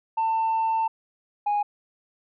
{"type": "tone pair in turn", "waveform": "sine", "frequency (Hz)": [895, 825.9], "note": ["A5", "G#5"], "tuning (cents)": [29, -10], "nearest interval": "minor second", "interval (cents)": 139, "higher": "first", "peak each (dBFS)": -19, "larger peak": "neither", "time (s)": [[0.17, 0.88], [1.46, 1.63]], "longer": "first", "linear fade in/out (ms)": 10, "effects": ["tanh soft clip ceiling -19 dBFS"]}